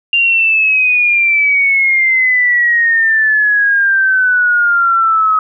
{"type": "exponential sweep", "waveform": "sine", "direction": "down", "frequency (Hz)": [2794, 1270], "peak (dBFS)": -8, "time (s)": [0.13, 5.39], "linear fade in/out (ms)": 2, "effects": []}